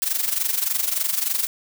blue noise with amplitude modulation, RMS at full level -20 dBFS, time 0.02-1.47 s, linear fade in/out 0 ms, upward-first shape sine, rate 23.4 Hz, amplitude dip 75%, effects none

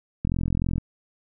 click train, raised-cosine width 5 ms, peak -13 dBFS, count 24, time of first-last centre 0.25-0.781 s, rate 43.3 Hz, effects none

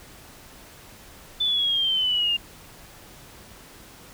sine exponential sweep, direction down, 3520 to 2794 Hz, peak -20 dBFS, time 1.4-2.37 s, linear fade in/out 10 ms, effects pink hiss -47 dBFS RMS until 4.13 s

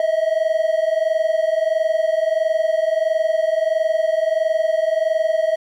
triangle tone pair together, 630 / 651.5 Hz, D#5 / E5, +21 / -20 cents, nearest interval minor second, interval 59 cents, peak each -17 dBFS, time 0-5.56 s, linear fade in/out 2 ms, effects none

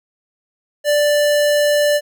square tone, 588 Hz, D5, 2 cents sharp, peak -13 dBFS, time 0.84-2.01 s, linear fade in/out 50 ms, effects none

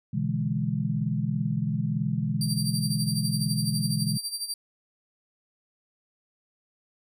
sine chord, E dominant seventh, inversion second, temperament equal, 123.47 / 146.83 / 164.81 / 207.7 Hz, B2 / D3 / E3 / G#3, 0 / 0 / 0 / 0 cents, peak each -30 dBFS, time 0.13-4.18 s, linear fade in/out 10 ms
25% pulse tone with tremolo, 4699 Hz, D8, in tune, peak -23 dBFS, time 2.41-4.54 s, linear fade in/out 2 ms, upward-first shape sine, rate 12 Hz, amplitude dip 75%
effects none

